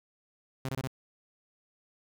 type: tone bursts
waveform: sawtooth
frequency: 132.5 Hz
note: C3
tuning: 22 cents sharp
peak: -28 dBFS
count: 4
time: 0.65-0.874 s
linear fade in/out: 0 ms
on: 38 ms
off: 24 ms
effects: none